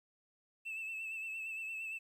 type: tone with vibrato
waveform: triangle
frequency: 2637 Hz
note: E7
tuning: in tune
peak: -37 dBFS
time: 0.65-1.99 s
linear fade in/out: 20 ms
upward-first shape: sine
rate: 8.7 Hz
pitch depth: 38 cents each way
effects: tanh soft clip ceiling -34 dBFS + 12-bit